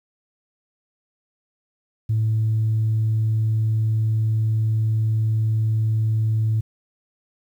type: tone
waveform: sine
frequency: 110 Hz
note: A2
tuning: in tune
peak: -16 dBFS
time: 2.09-6.61 s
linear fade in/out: 10 ms
effects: tanh soft clip ceiling -14 dBFS + 9-bit